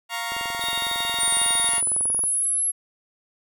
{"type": "chord", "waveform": "15% pulse", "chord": "Bb minor", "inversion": "second", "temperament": "equal", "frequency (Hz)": [698.5, 932.3, 1108.7], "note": ["F5", "Bb5", "Db6"], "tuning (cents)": [0, 0, 0], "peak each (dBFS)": [-25, -23, -27], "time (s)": [0.09, 1.82], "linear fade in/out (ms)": 50}
{"type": "click train", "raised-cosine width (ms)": 1, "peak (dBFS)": -23, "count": 43, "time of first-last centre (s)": [0.32, 2.238], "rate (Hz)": 21.9}
{"type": "tone", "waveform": "square", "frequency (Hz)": 3717, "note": "A#7", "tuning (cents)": -6, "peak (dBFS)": -27, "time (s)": [0.61, 1.69], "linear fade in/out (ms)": 2}
{"type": "linear sweep", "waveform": "sine", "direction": "up", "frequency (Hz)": [9110, 11175], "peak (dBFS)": -20, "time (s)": [1.19, 2.72], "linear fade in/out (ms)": 20}
{"effects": []}